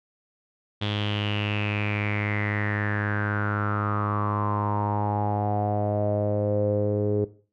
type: tone with low-pass filter sweep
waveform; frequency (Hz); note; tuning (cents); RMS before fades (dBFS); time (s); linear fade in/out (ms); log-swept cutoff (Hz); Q
sawtooth; 103.83; G#2; 0; -26; 0.81-7.25; 10; 3400 to 430; 7.6
effects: noise-tail reverb RT60 0.4 s tail -17 dB re dry